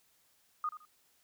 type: tone with echo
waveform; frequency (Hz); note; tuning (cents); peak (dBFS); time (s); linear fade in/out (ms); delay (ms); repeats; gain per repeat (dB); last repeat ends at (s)
sine; 1233; D#6; -16; -31; 0.64-0.69; 2; 81; 2; -12; 0.852
effects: white hiss -70 dBFS RMS until 1.23 s